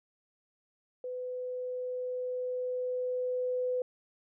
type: tone with level ramp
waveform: sine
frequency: 502 Hz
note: B4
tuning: 28 cents sharp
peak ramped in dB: -35 to -28 dBFS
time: 1.04-3.82 s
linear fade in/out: 2 ms
effects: none